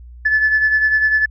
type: beating tone pair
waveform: sine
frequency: 1733 / 1743 Hz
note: A6 / A6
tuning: -27 / -17 cents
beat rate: 10 Hz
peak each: -12 / -20 dBFS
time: 0.25-1.26 s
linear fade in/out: 10 ms
effects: tanh soft clip ceiling -6 dBFS + added 60 Hz sine -35 dBFS peak until 1.3 s